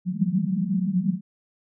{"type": "band-pass noise", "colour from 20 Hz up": "white", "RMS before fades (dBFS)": -24, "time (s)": [0.05, 1.21], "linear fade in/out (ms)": 50, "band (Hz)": [170, 200], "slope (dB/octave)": 96, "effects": []}